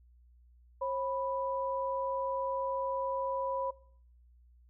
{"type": "tone pair together", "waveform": "sine", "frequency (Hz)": [538.6, 987.8], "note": ["C#5", "B5"], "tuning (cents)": [-50, 0], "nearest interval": "major seventh", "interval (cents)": 1050, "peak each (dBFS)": [-33, -34], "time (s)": [0.81, 3.71], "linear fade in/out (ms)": 10, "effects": ["noise-tail reverb RT60 0.6 s tail -22 dB re dry", "added 60 Hz sine -58 dBFS peak until 4.69 s"]}